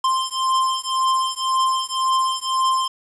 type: beating tone pair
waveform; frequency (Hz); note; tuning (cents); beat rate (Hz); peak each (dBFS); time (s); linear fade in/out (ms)
square; 1046.5 / 1048.4; C6 / C6; 0 / +3; 1.9; -22 / -22; 0.04-2.88; 5
effects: resampled to 24000 Hz + 8-bit